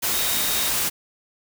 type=tone in noise; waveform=sine; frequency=3729 Hz; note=A#7; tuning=in tune; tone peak=-30 dBFS; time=0.12-0.7 s; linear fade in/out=20 ms; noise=white; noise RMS=-23 dBFS; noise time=0.02-0.9 s; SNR=-10 dB; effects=none